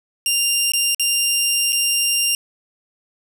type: tone with dropouts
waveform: 15% pulse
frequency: 2791 Hz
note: F7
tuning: 2 cents flat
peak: -9 dBFS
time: 0.26-2.35 s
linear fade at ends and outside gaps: 1 ms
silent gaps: 0.72-0.735 / 0.947-0.996 / 1.723-1.728 s
effects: none